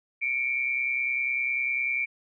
sine tone pair together, 2219 / 2349 Hz, C#7 / D7, +1 / 0 cents, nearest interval minor second, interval 99 cents, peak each -30 / -26 dBFS, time 0.21-2.06 s, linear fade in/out 20 ms, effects none

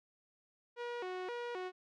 sawtooth tone with vibrato, 420 Hz, G#4, 19 cents sharp, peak -35 dBFS, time 0.76-1.72 s, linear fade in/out 50 ms, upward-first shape square, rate 1.9 Hz, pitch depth 230 cents each way, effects low-pass 3000 Hz 12 dB/octave

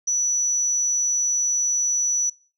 sine tone, 5920 Hz, F#8, in tune, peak -18 dBFS, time 0.07-2.3 s, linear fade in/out 10 ms, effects noise-tail reverb RT60 0.4 s tail -25 dB re dry + tanh soft clip ceiling -15 dBFS

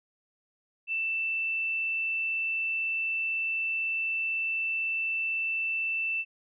sine tone, 2662 Hz, E7, 16 cents sharp, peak -27 dBFS, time 0.87-6.25 s, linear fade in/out 50 ms, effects none

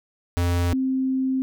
square / sine tone pair in turn, 87.31 / 262.5 Hz, F2 / C4, 0 / +6 cents, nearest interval octave + perfect fifth, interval 1906 cents, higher second, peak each -20 dBFS, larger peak neither, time 0.37-0.73 / 0.73-1.42 s, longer second, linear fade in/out 0 ms, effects none

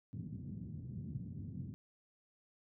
pink band-pass noise, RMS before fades -45 dBFS, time 0.13-1.74 s, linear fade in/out 0 ms, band 100 to 210 Hz, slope 24 dB/octave, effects none

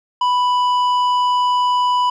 sine tone with tanh clipping, 990 Hz, B5, 4 cents sharp, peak -15 dBFS, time 0.21-2.1 s, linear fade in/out 5 ms, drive 9 dB, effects none

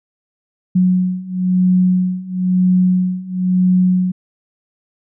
sine beating tone pair, 182.5 / 183.5 Hz, F#3 / F#3, -24 / -14 cents, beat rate 1 Hz, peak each -16 / -14 dBFS, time 0.75-4.12 s, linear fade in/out 10 ms, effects none

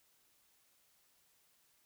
silence, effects white hiss -72 dBFS RMS until 1.85 s

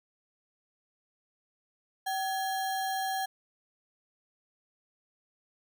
sine tone with sample-and-hold, 767 Hz, G5, 38 cents flat, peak -29 dBFS, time 2.06-3.26 s, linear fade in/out 10 ms, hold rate 2450 Hz, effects none

